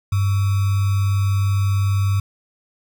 sine tone with sample-and-hold, 98.6 Hz, G2, 11 cents sharp, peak -15 dBFS, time 0.12-2.2 s, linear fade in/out 5 ms, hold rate 1225 Hz, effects none

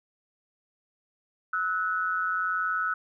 sine tone pair together, 1299 / 1480 Hz, E6 / F#6, -26 / 0 cents, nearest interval major second, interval 226 cents, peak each -28 dBFS, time 1.53-2.94 s, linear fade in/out 5 ms, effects none

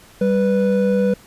triangle tone pair together, 195.7 / 493.1 Hz, G3 / B4, -3 / -3 cents, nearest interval octave + major third, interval 1600 cents, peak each -15 dBFS, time 0.21-1.14 s, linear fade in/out 5 ms, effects pink hiss -47 dBFS RMS until 1.26 s + resampled to 32000 Hz

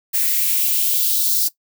violet noise with high-pass filter sweep, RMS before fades -18 dBFS, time 0.13-1.49 s, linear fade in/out 20 ms, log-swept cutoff 1800 to 4600 Hz, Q 2.5, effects noise-tail reverb RT60 0.1 s tail -17 dB re dry

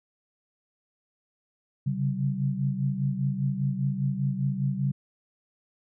sine tone cluster, 135.1 / 140.1 / 191.9 Hz, C#3 / C#3 / G3, -44 / +19 / -37 cents, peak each -28 / -29 / -30 dBFS, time 1.86-4.92 s, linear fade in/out 10 ms, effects none

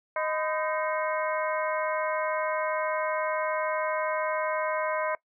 harmonic tone with a mistuned harmonic, 311.1 Hz, D#4, in tune, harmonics 2 / 3 / 4 / 5 / 6 / 7, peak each -29 / -32 / -37 / -36 / -41 / -37 dBFS, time 0.16-5.15 s, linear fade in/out 2 ms, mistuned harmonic 3, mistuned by +140 cents, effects noise-tail reverb RT60 0.1 s tail -20 dB re dry

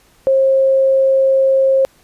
sine tone, 535 Hz, C5, 38 cents sharp, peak -9 dBFS, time 0.27-1.85 s, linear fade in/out 0 ms, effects pink hiss -52 dBFS RMS until 2.03 s + resampled to 32000 Hz

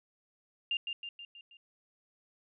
sine tone with echo, 2799 Hz, F7, 3 cents sharp, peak -29 dBFS, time 0.71-0.77 s, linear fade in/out 2 ms, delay 160 ms, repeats 5, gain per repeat -5 dB, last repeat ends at 1.57 s, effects none

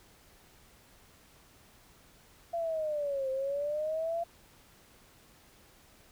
sine linear two-way sweep, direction down then up, 685 to 523.3 to 685 Hz, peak -30 dBFS, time 2.53-4.24 s, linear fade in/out 10 ms, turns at 3.3 s, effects pink hiss -60 dBFS RMS until 6.11 s

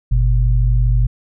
sine tone pair together, 47.73 / 120.2 Hz, G1 / B2, -45 / -46 cents, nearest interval octave + major third, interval 1599 cents, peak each -12 / -16 dBFS, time 0.11-1.07 s, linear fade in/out 10 ms, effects none

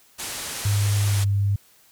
white low-pass noise, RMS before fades -32 dBFS, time 0.18-1.25 s, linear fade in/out 20 ms, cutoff 11000 Hz, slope 24 dB/octave
sine tone with pitch glide, 102 to 100.13 Hz, G#2 to G2, -31 to +37 cents, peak -18 dBFS, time 0.65-1.56 s, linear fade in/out 5 ms, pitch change -32 cents, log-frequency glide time 1.06-1.2 s
effects white hiss -56 dBFS RMS until 1.91 s

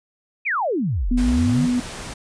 sine exponential two-way sweep, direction down then up, 2608 to 34.86 to 174.8 Hz, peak -19 dBFS, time 0.45-1.67 s, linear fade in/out 20 ms, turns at 1.11 s
sine tone, 246.8 Hz, B3, 1 cent flat, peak -17 dBFS, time 1.11-1.8 s, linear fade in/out 5 ms
pink noise, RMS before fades -33 dBFS, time 1.17-2.14 s, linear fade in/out 10 ms
effects resampled to 22050 Hz

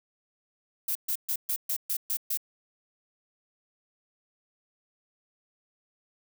violet noise bursts, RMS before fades -29 dBFS, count 8, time 0.88-2.374 s, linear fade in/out 5 ms, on 73 ms, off 130 ms, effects none

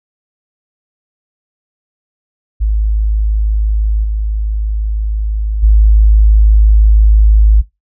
sine tone with level steps, 53 Hz, G#1, 36 cents sharp, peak -9 / -12 / -3 dBFS, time 2.6-7.62 s, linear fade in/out 20 ms, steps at 4.03 / 5.62 s, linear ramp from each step 20 ms, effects noise-tail reverb RT60 0.2 s tail -20 dB re dry

